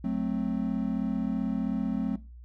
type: tone cluster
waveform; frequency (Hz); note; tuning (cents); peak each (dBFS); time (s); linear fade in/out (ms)
triangle; 184 / 219.6 / 262.5; F#3 / A3 / C4; -9 / -3 / +6; -29; 0.04-2.16; 5
effects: noise-tail reverb RT60 0.3 s tail -19 dB re dry + added 60 Hz sine -44 dBFS peak until 2.44 s